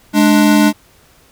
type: tone pair together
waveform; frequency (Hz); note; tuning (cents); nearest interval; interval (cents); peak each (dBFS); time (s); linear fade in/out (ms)
square; 209.9 / 295.4; G#3 / D4; +19 / +10; tritone; 591; -11; 0.13-0.73; 50
effects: pink hiss -49 dBFS RMS until 1.31 s